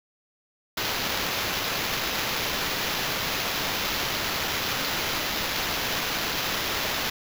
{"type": "noise with sample-and-hold", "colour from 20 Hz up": "violet", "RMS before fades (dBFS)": -28, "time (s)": [0.77, 7.1], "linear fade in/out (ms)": 5, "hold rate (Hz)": 8820, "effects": []}